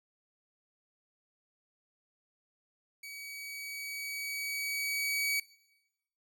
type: tone with level ramp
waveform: sawtooth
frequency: 2268 Hz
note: C#7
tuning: 39 cents sharp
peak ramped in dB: -40 to -25 dBFS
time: 3.03-5.4 s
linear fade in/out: 5 ms
effects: noise-tail reverb RT60 1.0 s tail -21 dB re dry